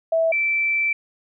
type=tone pair in turn; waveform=sine; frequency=654 / 2331 Hz; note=E5 / D7; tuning=-14 / -14 cents; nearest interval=octave + minor seventh; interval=2200 cents; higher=second; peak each=-16 / -18 dBFS; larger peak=first; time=0.12-0.32 / 0.32-0.93 s; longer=second; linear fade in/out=5 ms; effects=none